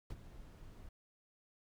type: noise with ADSR envelope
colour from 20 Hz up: brown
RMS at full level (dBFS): -42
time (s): 0.1-0.89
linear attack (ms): 4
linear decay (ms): 40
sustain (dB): -11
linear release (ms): 3
effects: none